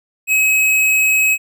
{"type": "tone", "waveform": "square", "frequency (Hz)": 2555, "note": "D#7", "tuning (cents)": 45, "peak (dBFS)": -12, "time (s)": [0.27, 1.38], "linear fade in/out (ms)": 50, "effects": []}